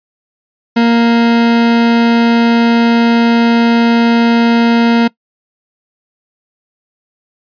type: tone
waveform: 40% pulse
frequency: 233.1 Hz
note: A#3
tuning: in tune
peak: -6 dBFS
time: 0.76-5.08 s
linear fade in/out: 10 ms
effects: noise-tail reverb RT60 0.1 s tail -22 dB re dry + resampled to 11025 Hz